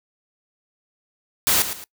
white noise with echo, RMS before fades -18 dBFS, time 1.47-1.62 s, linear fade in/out 0 ms, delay 110 ms, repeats 2, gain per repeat -10 dB, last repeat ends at 1.84 s, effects noise-tail reverb RT60 0.1 s tail -22 dB re dry

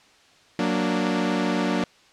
sawtooth chord, Gb augmented, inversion none, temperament equal, 185 / 233.1 / 293.7 Hz, Gb3 / Bb3 / D4, 0 / 0 / 0 cents, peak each -22 dBFS, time 0.59-1.84 s, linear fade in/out 2 ms, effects white hiss -55 dBFS RMS until 2.12 s + low-pass 5000 Hz 12 dB/octave

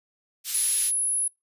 white high-pass noise, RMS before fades -29 dBFS, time 0.44-0.92 s, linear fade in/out 50 ms, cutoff 3000 Hz, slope 12 dB/octave
sine tone, 10548 Hz, E9, in tune, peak -22 dBFS, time 0.54-1.28 s, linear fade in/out 5 ms
effects noise-tail reverb RT60 0.2 s tail -26 dB re dry + resampled to 32000 Hz

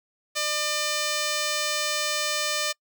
5% pulse tone, 600 Hz, D5, 37 cents sharp, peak -13 dBFS, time 0.35-2.73 s, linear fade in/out 20 ms, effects noise-tail reverb RT60 0.1 s tail -26 dB re dry

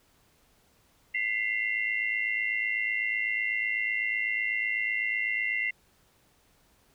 sine tone cluster, 1998 / 2106 / 2741 Hz, B6 / C7 / F7, +20 / +11 / -33 cents, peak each -31 / -29 / -35 dBFS, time 1.14-5.71 s, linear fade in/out 10 ms, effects pink hiss -65 dBFS RMS until 6.94 s

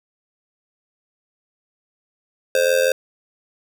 square tone with amplitude modulation, 523.3 Hz, C5, in tune, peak -12 dBFS, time 2.55-2.92 s, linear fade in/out 2 ms, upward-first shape sine, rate 85.4 Hz, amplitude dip 80%, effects none

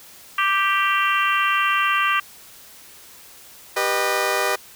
harmonic tone, 392 Hz, G4, in tune, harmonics 3 / 4 / 5 / 6 / 7 / 8, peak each -20 / -24 / -26 / -29 / -24 / -30 dBFS, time 0.38-2.2 s, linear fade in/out 5 ms
15% pulse chord, G augmented, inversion none, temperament just, 392 / 490 / 612.5 Hz, G4 / B4 / D#5, 0 / -14 / -27 cents, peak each -18 / -18 / -17 dBFS, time 3.76-4.56 s, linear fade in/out 10 ms
effects white hiss -45 dBFS RMS until 4.75 s

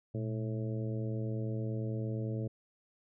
harmonic tone with a mistuned harmonic, 108.9 Hz, A2, 17 cents flat, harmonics 1 / 2 / 3 / 4 / 5 / 6, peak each -34 / -41 / -43 / -44 / -46 / -53 dBFS, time 0.14-2.48 s, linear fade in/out 10 ms, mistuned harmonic 1, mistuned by +130 cents, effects none

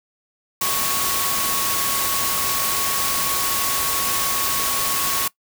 sine tone in noise, 1108.7 Hz, C#6, in tune, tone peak -27 dBFS, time 0.61-5.28 s, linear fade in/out 5 ms, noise white, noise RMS -22 dBFS, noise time 0.61-5.28 s, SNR -8 dB, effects noise-tail reverb RT60 0.1 s tail -21 dB re dry

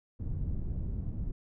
pink low-pass noise, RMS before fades -34 dBFS, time 0.19-1.32 s, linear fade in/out 10 ms, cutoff 140 Hz, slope 12 dB/octave, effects none

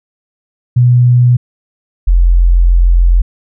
sine tone pair in turn, 123 / 43.49 Hz, B2 / F1, -7 / -6 cents, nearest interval octave + tritone, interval 1799 cents, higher first, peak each -4 dBFS, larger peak neither, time 0.76-1.37 / 2.07-3.22 s, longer second, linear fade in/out 10 ms, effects none

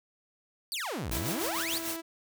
sawtooth exponential two-way sweep, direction down then up, 4855 to 45.96 to 4855 Hz, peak -29 dBFS, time 0.72-1.78 s, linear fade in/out 0 ms, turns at 1.12 s
white noise with tremolo, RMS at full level -34 dBFS, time 1.11-1.97 s, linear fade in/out 10 ms, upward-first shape sine, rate 6.7 Hz, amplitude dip 60%
sawtooth tone, 329.6 Hz, E4, in tune, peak -33 dBFS, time 1.11-2.02 s, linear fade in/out 20 ms
effects none

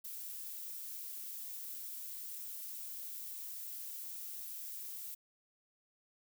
violet noise, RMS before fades -45 dBFS, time 0.04-5.15 s, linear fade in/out 10 ms, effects none

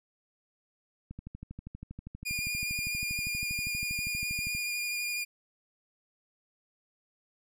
click train, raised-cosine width 5 ms, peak -29 dBFS, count 44, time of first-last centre 1.11-4.55 s, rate 12.5 Hz
sawtooth tone with vibrato, 2424 Hz, D#7, 46 cents flat, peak -28 dBFS, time 2.25-5.25 s, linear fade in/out 20 ms, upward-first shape sine, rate 12 Hz, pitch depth 18 cents each way
effects none

